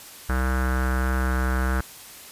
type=tone with low-pass filter; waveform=square; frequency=64.4 Hz; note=C2; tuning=27 cents flat; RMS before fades=-23 dBFS; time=0.29-1.81 s; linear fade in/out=5 ms; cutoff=1500 Hz; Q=5.5; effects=white hiss -43 dBFS RMS until 2.31 s + resampled to 32000 Hz